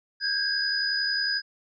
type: tone cluster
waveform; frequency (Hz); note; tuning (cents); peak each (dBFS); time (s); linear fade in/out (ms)
sine; 1571 / 1642 / 4967; G6 / G#6 / D#8; +3 / -20 / -4; -32 / -29 / -26; 0.2-1.42; 50
effects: none